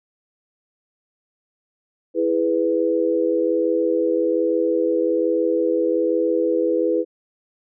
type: chord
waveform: sine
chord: E major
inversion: none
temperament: equal with one note detuned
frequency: 329.6 / 415.3 / 496.5 Hz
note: E4 / G#4 / B4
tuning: 0 / 0 / +9 cents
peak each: -21 / -23 / -20 dBFS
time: 2.14-7.05 s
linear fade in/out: 50 ms
effects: none